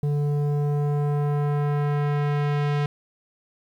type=tone with low-pass filter sweep; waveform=square; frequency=145.8 Hz; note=D3; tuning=12 cents flat; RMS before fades=-23 dBFS; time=0.03-2.86 s; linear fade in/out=2 ms; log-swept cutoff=400 to 3200 Hz; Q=0.84; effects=9-bit